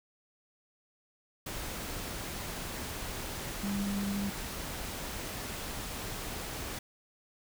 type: tone in noise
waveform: sine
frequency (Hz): 200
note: G3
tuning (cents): +35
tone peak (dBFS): -31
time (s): 3.63-4.3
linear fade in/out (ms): 5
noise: pink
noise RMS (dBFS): -39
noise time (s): 1.46-6.79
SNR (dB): +5
effects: none